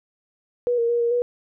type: tone with pitch steps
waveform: sine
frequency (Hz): 485.8 / 466.4 / 474.7 / 469.9 / 485.2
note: B4 / A#4 / A#4 / A#4 / B4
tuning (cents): -29 / +1 / +31 / +14 / -31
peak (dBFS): -18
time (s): 0.67-1.22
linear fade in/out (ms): 0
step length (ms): 110
effects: none